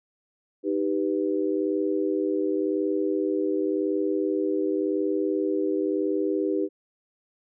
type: chord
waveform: sine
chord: Eb augmented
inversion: none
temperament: equal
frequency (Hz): 311.1 / 392 / 493.9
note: Eb4 / G4 / B4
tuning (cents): 0 / 0 / 0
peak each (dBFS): -26 / -26 / -30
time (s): 0.63-6.69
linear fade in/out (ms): 50
effects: none